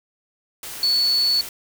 sine tone in noise, 4435 Hz, C#8, in tune, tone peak -16 dBFS, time 0.83-1.41 s, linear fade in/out 2 ms, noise white, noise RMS -34 dBFS, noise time 0.63-1.49 s, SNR +15 dB, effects none

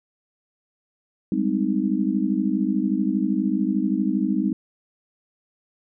sine chord, Ab major seventh, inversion third, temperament just, 194.67 / 207.7 / 259.6 / 311.5 Hz, G3 / Ab3 / C4 / Eb4, -12 / 0 / -13 / +2 cents, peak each -25 dBFS, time 1.32-4.53 s, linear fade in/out 2 ms, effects none

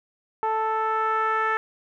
10% pulse tone with low-pass filter sweep, 440 Hz, A4, in tune, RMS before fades -24 dBFS, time 0.43-1.57 s, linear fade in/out 0 ms, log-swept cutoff 970 to 1600 Hz, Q 2.8, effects none

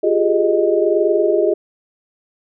sine tone cluster, 350.6 / 398.5 / 419.8 / 621 Hz, F4 / G4 / G#4 / D#5, +7 / +28 / +19 / -3 cents, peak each -18 dBFS, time 0.03-1.54 s, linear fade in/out 10 ms, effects none

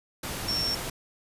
sine tone in noise, 5460 Hz, F8, 40 cents flat, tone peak -26 dBFS, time 0.48-0.75 s, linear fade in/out 5 ms, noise pink, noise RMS -34 dBFS, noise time 0.23-0.9 s, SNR +5 dB, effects resampled to 32000 Hz

